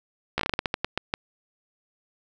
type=slowing click train; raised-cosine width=0.3 ms; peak=-8 dBFS; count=13; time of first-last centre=0.38-1.139 s; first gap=14 ms; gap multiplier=1.25; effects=none